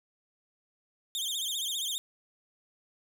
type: tone with vibrato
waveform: sawtooth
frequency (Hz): 3413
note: G#7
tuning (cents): +47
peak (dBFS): -28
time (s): 1.15-1.98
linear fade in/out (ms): 0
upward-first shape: sine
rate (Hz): 15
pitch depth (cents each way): 160
effects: none